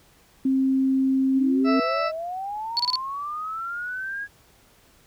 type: tone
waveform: sine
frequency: 265.7 Hz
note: C4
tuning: 27 cents sharp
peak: -18 dBFS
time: 0.45-1.8 s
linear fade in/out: 5 ms
type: linear sweep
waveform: sine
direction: up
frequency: 253.1 to 1661.2 Hz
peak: -28 dBFS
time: 1.33-4.28 s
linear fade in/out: 50 ms
type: harmonic tone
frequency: 659.3 Hz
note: E5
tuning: in tune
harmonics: 1 / 2 / 3 / 4 / 6 / 7 / 8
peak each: -26 / -25 / -35 / -35 / -42 / -42 / -39 dBFS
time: 1.64-2.12 s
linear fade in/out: 50 ms
type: tone bursts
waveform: sine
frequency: 4435 Hz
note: C#8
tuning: in tune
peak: -19 dBFS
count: 4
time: 2.77-2.956 s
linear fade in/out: 0 ms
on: 24 ms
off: 30 ms
effects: pink hiss -57 dBFS RMS until 5.06 s